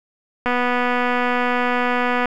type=click train; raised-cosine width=0.5 ms; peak=-6 dBFS; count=443; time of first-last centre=0.46-2.257 s; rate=246 Hz; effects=8-bit